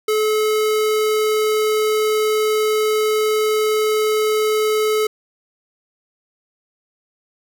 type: tone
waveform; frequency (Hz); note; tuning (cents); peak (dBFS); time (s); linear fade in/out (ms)
square; 430.2; A4; -39; -16; 0.08-5.07; 5
effects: none

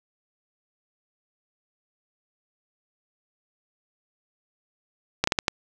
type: slowing click train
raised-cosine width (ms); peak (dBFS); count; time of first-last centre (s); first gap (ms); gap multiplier
0.2; -3; 5; 5.24-5.482; 34; 1.4
effects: none

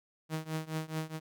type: tone with tremolo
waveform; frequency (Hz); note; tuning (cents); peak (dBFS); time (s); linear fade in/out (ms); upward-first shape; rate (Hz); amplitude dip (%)
sawtooth; 158; D#3; +27; -27; 0.29-1.2; 50; triangle; 4.7; 95
effects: none

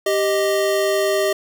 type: tone pair together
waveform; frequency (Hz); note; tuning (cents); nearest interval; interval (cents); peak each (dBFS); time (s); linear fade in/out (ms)
square; 392.4 / 622.3; G4 / D#5; +2 / 0; minor sixth; 798; -20; 0.06-1.33; 5
effects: none

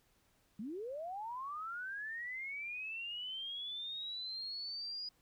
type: linear sweep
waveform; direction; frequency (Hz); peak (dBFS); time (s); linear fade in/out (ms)
sine; up; 191.4 to 4928; -40; 0.59-5.09; 5
effects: pink hiss -73 dBFS RMS until 5.21 s

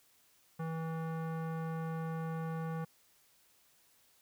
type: tone with low-pass filter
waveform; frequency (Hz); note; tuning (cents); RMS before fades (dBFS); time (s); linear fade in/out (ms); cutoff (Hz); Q
square; 162.3; E3; -27; -38; 0.59-2.85; 10; 1300; 1.5
effects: white hiss -68 dBFS RMS until 4.21 s

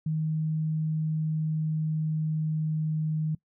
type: tone with pitch glide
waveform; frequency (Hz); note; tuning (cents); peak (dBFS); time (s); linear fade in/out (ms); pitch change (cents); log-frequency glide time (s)
sine; 156.8 to 155.81; D#3 to D#3; +14 to +3; -25; 0.06-3.35; 5; -11; 0.58-3.14
effects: noise-tail reverb RT60 0.1 s tail -22 dB re dry

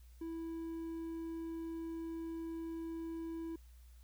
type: tone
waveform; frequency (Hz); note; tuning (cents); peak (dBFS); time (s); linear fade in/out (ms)
triangle; 328.8; E4; -4; -38; 0.21-3.56; 5
effects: added 60 Hz sine -55 dBFS peak until 4.03 s + white hiss -71 dBFS RMS until 4.03 s

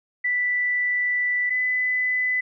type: tone pair in turn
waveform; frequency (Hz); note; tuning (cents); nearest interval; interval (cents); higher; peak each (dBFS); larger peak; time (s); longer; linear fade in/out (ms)
sine; 1975.5 / 2004; B6 / B6; 0 / +25; unison; 25; second; -20; neither; 0.24-1.5 / 1.5-2.41; first; 10
effects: none

